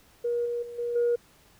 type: tone with level steps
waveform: sine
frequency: 476.8 Hz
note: A#4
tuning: 39 cents sharp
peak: -24 / -27 / -37 / -27 / -20 dBFS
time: 0.24-1.16 s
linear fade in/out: 10 ms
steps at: 0.45 / 0.62 / 0.78 / 0.95 s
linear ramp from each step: 10 ms
effects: tanh soft clip ceiling -18 dBFS + pink hiss -59 dBFS RMS until 1.59 s